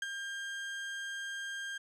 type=tone with ADSR envelope; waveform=35% pulse; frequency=1600 Hz; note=G6; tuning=35 cents sharp; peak=-30 dBFS; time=0.02-1.78 s; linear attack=3 ms; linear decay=24 ms; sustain=-6 dB; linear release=8 ms; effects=low-pass 8000 Hz 12 dB/octave

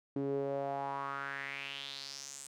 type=tone with band-pass filter sweep; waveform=sawtooth; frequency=138.59 Hz; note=C#3; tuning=in tune; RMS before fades=-39 dBFS; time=0.16-2.47 s; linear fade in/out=2 ms; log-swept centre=320 to 8300 Hz; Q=4.4; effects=none

